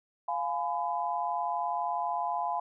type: chord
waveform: sine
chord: F diminished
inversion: none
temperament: just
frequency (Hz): 698.5 / 838.1 / 1005.8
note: F5 / Ab5 / Cb6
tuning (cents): 0 / +16 / +31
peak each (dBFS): -33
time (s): 0.28-2.6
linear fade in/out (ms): 5
effects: none